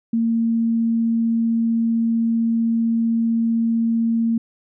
sine tone, 228.9 Hz, A#3, 31 cents flat, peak -16 dBFS, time 0.13-4.38 s, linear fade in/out 5 ms, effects none

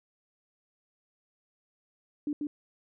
sine tone with echo, 294.3 Hz, D4, 4 cents sharp, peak -28 dBFS, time 2.27-2.33 s, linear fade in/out 2 ms, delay 140 ms, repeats 1, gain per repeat -2 dB, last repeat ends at 2.47 s, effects none

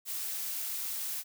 blue noise, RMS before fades -36 dBFS, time 0.05-1.24 s, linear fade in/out 50 ms, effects none

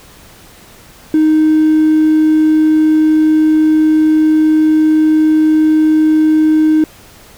triangle tone with hard clipping, 311.1 Hz, D#4, in tune, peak -7 dBFS, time 1.14-6.84 s, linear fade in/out 2 ms, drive 4 dB, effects pink hiss -40 dBFS RMS until 7.37 s

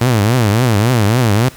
sawtooth tone with vibrato, 113.5 Hz, A#2, 46 cents flat, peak -6 dBFS, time 0.01-1.49 s, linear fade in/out 5 ms, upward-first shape triangle, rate 3.6 Hz, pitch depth 260 cents each way, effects pink hiss -38 dBFS RMS until 1.56 s

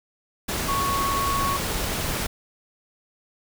sine tone in noise, 1108.7 Hz, C#6, in tune, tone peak -23 dBFS, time 0.68-1.57 s, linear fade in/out 10 ms, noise pink, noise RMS -27 dBFS, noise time 0.48-2.27 s, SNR +1 dB, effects none

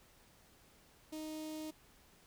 sawtooth tone with notch filter, 310.9 Hz, D#4, 1 cent flat, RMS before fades -44 dBFS, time 1.12-1.71 s, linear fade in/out 10 ms, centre 1500 Hz, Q 0.59, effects pink hiss -65 dBFS RMS until 2.26 s

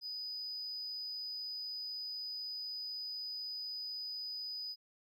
triangle tone, 4978 Hz, D#8, in tune, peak -37 dBFS, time 0.01-4.76 s, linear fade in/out 50 ms, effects tanh soft clip ceiling -36 dBFS

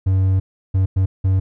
triangle tone bursts at uneven times, 94.9 Hz, F#2, 44 cents sharp, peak -11 dBFS, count 4, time 0.06-0.4 / 0.74-0.86 / 0.96-1.06 / 1.24-1.4 s, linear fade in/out 10 ms, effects none

